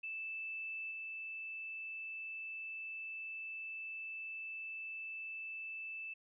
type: tone with level steps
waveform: sine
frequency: 2637 Hz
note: E7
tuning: in tune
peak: -40 / -42 dBFS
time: 0.03-6.14 s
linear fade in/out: 10 ms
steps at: 0.91 s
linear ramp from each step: 5 ms
effects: none